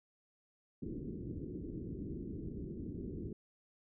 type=low-pass noise; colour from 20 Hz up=white; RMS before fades=-43 dBFS; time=0.82-3.33 s; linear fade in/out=5 ms; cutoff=380 Hz; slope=48 dB/octave; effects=none